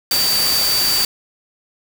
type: tone in noise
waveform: sine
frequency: 4621 Hz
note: D8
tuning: 29 cents flat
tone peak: -16 dBFS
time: 0.11-1.05 s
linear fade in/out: 2 ms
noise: white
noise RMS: -20 dBFS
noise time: 0.11-1.05 s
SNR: +1 dB
effects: none